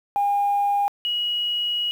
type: tone pair in turn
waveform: sine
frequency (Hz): 810 / 2905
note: G#5 / F#7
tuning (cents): -43 / -32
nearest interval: octave + minor seventh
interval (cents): 2211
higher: second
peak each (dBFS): -17 / -21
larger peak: first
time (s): 0.16-0.88 / 1.05-1.91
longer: second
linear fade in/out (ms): 0
effects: tanh soft clip ceiling -14 dBFS + 8-bit